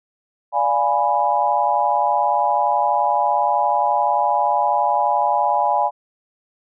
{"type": "chord", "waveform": "sine", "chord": "D diminished seventh", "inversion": "none", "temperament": "equal", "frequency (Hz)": [587.3, 698.5, 830.6, 987.8], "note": ["D5", "F5", "Ab5", "Cb6"], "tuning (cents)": [0, 0, 0, 0], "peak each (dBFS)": [-24, -22, -18, -21], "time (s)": [0.52, 5.91], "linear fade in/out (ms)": 50, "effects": []}